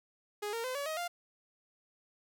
sawtooth tone with pitch steps, 415.3 / 460.8 / 511.3 / 567.3 / 629.5 / 698.4 Hz, G#4 / A#4 / C5 / C#5 / D#5 / F5, 0 / -20 / -40 / +40 / +20 / 0 cents, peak -31 dBFS, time 0.42-1.08 s, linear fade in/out 10 ms, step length 110 ms, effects none

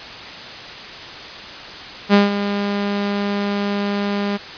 sawtooth tone with ADSR envelope, 202.4 Hz, G#3, 44 cents flat, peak -4 dBFS, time 2.09-4.38 s, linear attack 47 ms, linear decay 160 ms, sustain -11 dB, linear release 23 ms, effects white hiss -33 dBFS RMS until 4.57 s + resampled to 11025 Hz

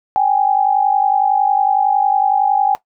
sine tone pair together, 779.7 / 830.6 Hz, G5 / G#5, -10 / 0 cents, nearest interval minor second, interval 110 cents, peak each -14 dBFS, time 0.16-2.75 s, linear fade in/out 0 ms, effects noise-tail reverb RT60 0.1 s tail -17 dB re dry

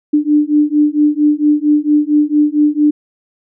sine beating tone pair, 295.6 / 300 Hz, D4 / D4, +11 / +37 cents, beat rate 4.4 Hz, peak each -12 dBFS, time 0.13-2.91 s, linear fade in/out 10 ms, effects none

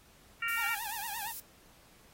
harmonic tone, 462.3 Hz, A#4, 14 cents flat, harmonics 3 / 4 / 5 / 6, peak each -35 / -36 / -37 / -38 dBFS, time 0.42-0.75 s, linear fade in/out 5 ms
violet noise, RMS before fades -40 dBFS, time 0.48-1.4 s, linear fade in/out 2 ms
sawtooth tone with vibrato, 868 Hz, A5, 24 cents flat, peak -35 dBFS, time 0.57-1.32 s, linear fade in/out 10 ms, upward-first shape triangle, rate 8.7 Hz, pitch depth 170 cents each way
effects pink hiss -61 dBFS RMS until 2.13 s + AAC 48 kbps

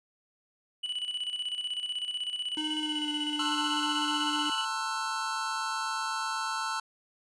triangle tone with tremolo, 2960 Hz, F#7, in tune, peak -28 dBFS, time 0.83-4.65 s, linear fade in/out 10 ms, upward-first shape square, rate 16 Hz, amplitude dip 60%
square tone with pitch glide, 307.3 to 298.6 Hz, D#4 to D4, -21 to +29 cents, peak -34 dBFS, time 2.57-4.5 s, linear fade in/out 2 ms, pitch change -50 cents, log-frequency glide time 2.79-3.09 s
square chord, F# half-diminished seventh, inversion first, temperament just, 888 / 1065.6 / 1332 / 1480 Hz, A5 / C6 / E6 / F#6, +16 / +31 / +18 / 0 cents, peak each -36 / -39 / -35 / -39 dBFS, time 3.39-6.8 s, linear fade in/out 5 ms
effects resampled to 22050 Hz

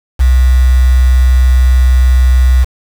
sine tone with quantisation, 63.3 Hz, B1, 43 cents sharp, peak -4 dBFS, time 0.19-2.65 s, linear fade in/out 20 ms, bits 4, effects none

